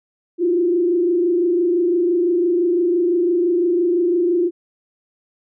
sine tone with frequency modulation, 349.2 Hz, F4, in tune, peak -14 dBFS, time 0.38-4.51 s, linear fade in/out 50 ms, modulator 25.9 Hz, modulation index 0.7, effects none

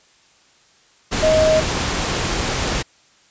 sine tone in noise, 628 Hz, D#5, 16 cents sharp, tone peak -12 dBFS, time 1.22-1.61 s, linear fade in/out 20 ms, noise pink, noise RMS -21 dBFS, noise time 1.11-2.83 s, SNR +6 dB, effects white hiss -54 dBFS RMS until 3.3 s + resampled to 16000 Hz

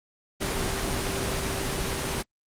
sine tone in noise, 390 Hz, G4, 9 cents flat, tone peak -35 dBFS, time 0.4-2.23 s, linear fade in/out 20 ms, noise pink, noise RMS -28 dBFS, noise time 0.4-2.23 s, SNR -10 dB, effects low-pass 11000 Hz 12 dB/octave + Opus 24 kbps

